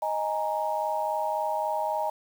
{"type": "chord", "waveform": "sine", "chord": "D# suspended fourth", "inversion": "none", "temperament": "just", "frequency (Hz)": [622.3, 829.7, 933.4], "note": ["D#5", "G#5", "A#5"], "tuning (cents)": [0, -2, 2], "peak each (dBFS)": -30, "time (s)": [0.02, 2.1], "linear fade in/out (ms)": 5, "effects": ["8-bit"]}